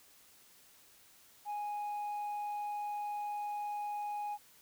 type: tone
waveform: sine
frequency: 829 Hz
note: G#5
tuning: 3 cents flat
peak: -33 dBFS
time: 1.45-4.38 s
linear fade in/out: 50 ms
effects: tanh soft clip ceiling -35 dBFS + white hiss -62 dBFS RMS until 4.61 s

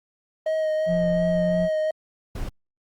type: tone with vibrato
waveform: triangle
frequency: 627 Hz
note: D#5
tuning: 13 cents sharp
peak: -19 dBFS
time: 0.46-1.91 s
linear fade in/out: 5 ms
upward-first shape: sine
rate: 2.8 Hz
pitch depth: 18 cents each way
type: tone with pitch glide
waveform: triangle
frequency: 174.61 to 176.95 Hz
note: F3 to F3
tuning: 0 to +23 cents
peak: -21 dBFS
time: 0.86-1.69 s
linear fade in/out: 50 ms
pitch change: +23 cents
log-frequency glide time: 1.25-1.48 s
type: noise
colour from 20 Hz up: brown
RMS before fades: -29 dBFS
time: 2.35-2.49 s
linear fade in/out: 5 ms
effects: Opus 24 kbps

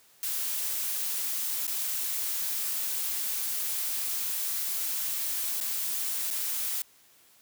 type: noise with dropouts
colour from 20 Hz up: blue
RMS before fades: -31 dBFS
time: 0.23-6.82 s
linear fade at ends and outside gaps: 1 ms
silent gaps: 1.668-1.678 / 5.603-5.61 / 6.305-6.309 s
effects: white hiss -60 dBFS RMS until 7.41 s + high-pass 80 Hz 12 dB/octave

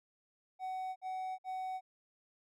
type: tone bursts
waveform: triangle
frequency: 750 Hz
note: F#5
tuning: 23 cents sharp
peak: -35 dBFS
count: 3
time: 0.59-1.81 s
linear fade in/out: 50 ms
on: 370 ms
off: 55 ms
effects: none

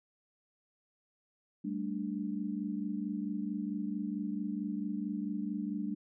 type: chord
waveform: sine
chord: G suspended second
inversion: none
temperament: just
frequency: 196 / 220.5 / 294 Hz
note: G3 / A3 / D4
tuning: 0 / +4 / +2 cents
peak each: -37 / -38 / -38 dBFS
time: 1.64-5.95 s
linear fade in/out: 10 ms
effects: none

